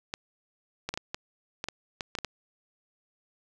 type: clicks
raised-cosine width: 0.2 ms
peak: -15 dBFS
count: 11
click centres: 0.139 / 0.89 / 0.94 / 0.975 / 1.145 / 1.641 / 1.686 / 2.008 / 2.152 / 2.187 / 2.247 s
effects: none